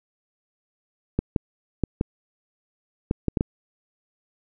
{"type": "clicks", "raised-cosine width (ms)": 3, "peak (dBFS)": -8, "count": 8, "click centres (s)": [1.19, 1.362, 1.837, 2.011, 3.111, 3.283, 3.372, 3.409], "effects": []}